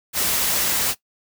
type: noise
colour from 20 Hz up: white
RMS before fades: -21 dBFS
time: 0.13-0.95 s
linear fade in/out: 50 ms
effects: noise-tail reverb RT60 0.1 s tail -18 dB re dry